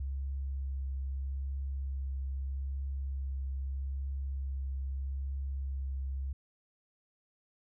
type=tone with vibrato; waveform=sine; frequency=67.6 Hz; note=C#2; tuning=43 cents flat; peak=-33 dBFS; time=0-6.33 s; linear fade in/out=5 ms; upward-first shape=triangle; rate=0.79 Hz; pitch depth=17 cents each way; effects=none